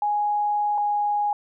sine tone pair in turn, 830.6 / 827.2 Hz, G#5 / G#5, 0 / -7 cents, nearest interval unison, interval 7 cents, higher first, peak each -20 dBFS, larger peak neither, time 0.02-0.78 / 0.78-1.33 s, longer first, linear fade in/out 2 ms, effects none

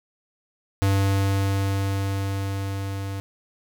square tone with level ramp, 98 Hz, G2, in tune, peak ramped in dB -18 to -29 dBFS, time 0.82-3.2 s, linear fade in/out 0 ms, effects none

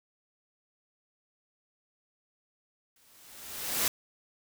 white noise with exponential growth, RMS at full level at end -26 dBFS, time 2.96-3.88 s, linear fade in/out 2 ms, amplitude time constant 200 ms, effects none

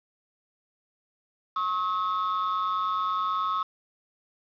triangle ring-modulated tone, 1185 Hz, D6, 15 cents sharp, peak -20 dBFS, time 1.56-3.63 s, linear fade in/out 5 ms, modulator 95.4 Hz, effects resampled to 11025 Hz + 8-bit

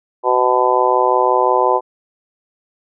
harmonic tone, 125.7 Hz, B2, 31 cents sharp, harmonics 3 / 4 / 5 / 6 / 7 / 8, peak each -19 / -18 / -20 / -21 / -17 / -17 dBFS, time 0.23-1.81 s, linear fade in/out 50 ms, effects none

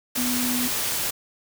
sine tone in noise, 246.9 Hz, B3, in tune, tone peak -25 dBFS, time 0.17-0.68 s, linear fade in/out 10 ms, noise white, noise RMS -26 dBFS, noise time 0.15-1.11 s, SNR -2 dB, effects none

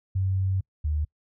sine tone pair in turn, 95.2 / 75.56 Hz, F#2 / D2, +50 / +50 cents, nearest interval major third, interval 400 cents, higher first, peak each -22 / -23 dBFS, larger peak first, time 0.15-0.61 / 0.84-1.05 s, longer first, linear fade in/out 10 ms, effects noise-tail reverb RT60 0.1 s tail -26 dB re dry

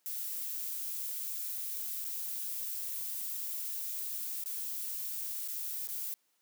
violet noise with dropouts, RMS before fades -38 dBFS, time 0.06-6.14 s, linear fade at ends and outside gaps 0 ms, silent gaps 2.044-2.049 / 4.438-4.459 / 5.477-5.484 / 5.873-5.888 s, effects white hiss -75 dBFS RMS until 6.41 s + high-pass 200 Hz 12 dB/octave

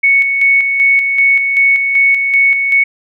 sine tone with tremolo, 2217 Hz, C#7, in tune, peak -6 dBFS, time 0.03-2.84 s, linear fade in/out 10 ms, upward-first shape square, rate 2.6 Hz, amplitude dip 45%, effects none

